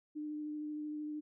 sine tone with vibrato, 301.2 Hz, D4, 44 cents sharp, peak -38 dBFS, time 0.15-1.21 s, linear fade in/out 20 ms, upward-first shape sine, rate 13 Hz, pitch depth 12 cents each way, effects none

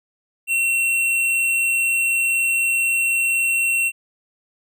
triangle tone with hard clipping, 2721 Hz, F7, 46 cents flat, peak -18 dBFS, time 0.47-3.92 s, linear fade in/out 50 ms, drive 18 dB, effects none

